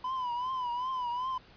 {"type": "tone with vibrato", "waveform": "triangle", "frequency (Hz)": 1000, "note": "B5", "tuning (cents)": 21, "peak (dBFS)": -29, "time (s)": [0.04, 1.38], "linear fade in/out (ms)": 5, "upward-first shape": "triangle", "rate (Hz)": 2.6, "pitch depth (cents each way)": 100, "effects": ["pink hiss -57 dBFS RMS until 1.56 s", "resampled to 11025 Hz"]}